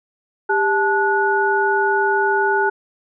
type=tone cluster; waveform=sine; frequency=397.8 / 870 / 1463 Hz; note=G4 / A5 / F#6; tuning=+25 / -20 / -20 cents; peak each=-19 dBFS; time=0.49-2.7 s; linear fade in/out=10 ms; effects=none